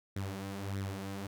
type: tone with flanger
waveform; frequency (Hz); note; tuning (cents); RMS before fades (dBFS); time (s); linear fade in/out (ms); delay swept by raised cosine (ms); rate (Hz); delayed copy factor
sawtooth; 98; G2; 0; -39; 0.16-1.27; 5; 0.52 to 6.42; 1.6; +0.65
effects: none